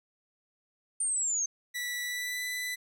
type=linear sweep; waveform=sine; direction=down; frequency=9010 to 6250 Hz; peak=-27 dBFS; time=1-1.46 s; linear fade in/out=5 ms
type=tone with pitch glide; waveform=sawtooth; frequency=1958 to 1992.2 Hz; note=B6 to B6; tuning=-15 to +15 cents; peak=-29 dBFS; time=1.74-2.76 s; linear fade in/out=20 ms; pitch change=+30 cents; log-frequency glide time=2.02-2.43 s
effects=none